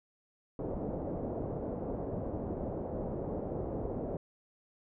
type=low-pass noise; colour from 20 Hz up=white; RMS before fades=-37 dBFS; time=0.59-4.17 s; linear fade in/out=2 ms; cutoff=590 Hz; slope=24 dB/octave; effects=none